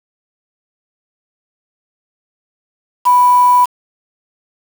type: tone with quantisation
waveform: sine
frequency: 987.8 Hz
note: B5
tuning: in tune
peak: -6 dBFS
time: 3.05-3.66 s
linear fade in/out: 20 ms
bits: 4
effects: none